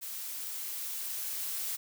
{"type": "noise with level ramp", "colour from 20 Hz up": "blue", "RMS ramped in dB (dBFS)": [-40, -35], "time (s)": [0.01, 1.77], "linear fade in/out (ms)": 20, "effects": []}